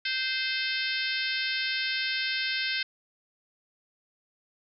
harmonic tone with a mistuned harmonic, 520 Hz, C5, 11 cents flat, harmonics 3 / 4 / 5 / 6 / 7 / 8 / 9 / 10, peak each -33 / -34 / -35 / -36 / -36 / -37 / -38 / -38 dBFS, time 0.05-2.83 s, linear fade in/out 5 ms, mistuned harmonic 8, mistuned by +18 cents, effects none

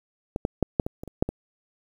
clicks, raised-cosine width 2 ms, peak -14 / -10 / -7 / -6 / -15 / -22 / -25 / -6 / -15 dBFS, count 9, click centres 0.361 / 0.451 / 0.627 / 0.798 / 0.865 / 1.035 / 1.077 / 1.225 / 1.29 s, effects 8-bit

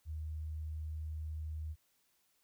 sine tone, 77.78 Hz, D#2, in tune, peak -38 dBFS, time 0.05-1.76 s, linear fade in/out 50 ms, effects white hiss -75 dBFS RMS until 2.43 s

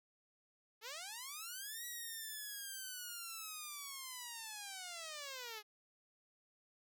5% pulse linear two-way sweep, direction up then down, 411.3 to 1934 to 411.3 Hz, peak -34 dBFS, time 0.81-5.63 s, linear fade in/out 50 ms, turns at 1.85 s, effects none

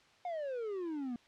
triangle exponential sweep, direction down, 730 to 233.1 Hz, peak -34 dBFS, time 0.25-1.16 s, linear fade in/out 2 ms, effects white hiss -64 dBFS RMS until 1.27 s + low-pass 4000 Hz 12 dB/octave

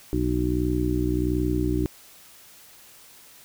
harmonic tone, 61.4 Hz, B1, 9 cents flat, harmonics 1 / 2 / 3 / 4 / 5 / 6, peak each -27 / -29 / -34 / -35 / -25 / -29 dBFS, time 0.13-1.86 s, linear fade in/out 0 ms, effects white hiss -50 dBFS RMS until 3.44 s

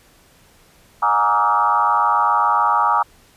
sine tone with frequency modulation, 1046.5 Hz, C6, in tune, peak -13 dBFS, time 1.02-3.03 s, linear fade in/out 10 ms, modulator 107 Hz, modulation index 2.5, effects pink hiss -52 dBFS RMS until 3.36 s + resampled to 32000 Hz

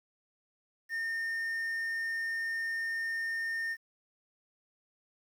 triangle tone with quantisation, 1822 Hz, A#6, 40 cents flat, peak -30 dBFS, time 0.89-3.77 s, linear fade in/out 50 ms, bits 10, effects none

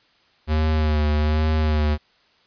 square tone with vibrato, 76.6 Hz, D#2, 27 cents flat, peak -18 dBFS, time 0.47-1.98 s, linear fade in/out 50 ms, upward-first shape sine, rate 1.2 Hz, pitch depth 36 cents each way, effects white hiss -59 dBFS RMS until 2.46 s + resampled to 11025 Hz

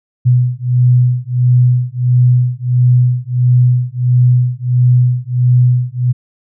sine beating tone pair, 123.47 / 124.97 Hz, B2 / B2, 0 / +21 cents, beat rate 1.5 Hz, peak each -11 dBFS, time 0.25-6.13 s, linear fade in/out 20 ms, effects none

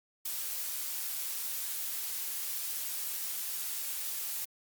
blue noise, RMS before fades -36 dBFS, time 0.25-4.45 s, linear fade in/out 5 ms, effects Opus 48 kbps

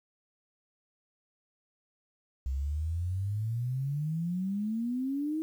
sine exponential sweep, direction up, 64.3 to 321.7 Hz, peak -29 dBFS, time 2.46-5.42 s, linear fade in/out 0 ms, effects 10-bit

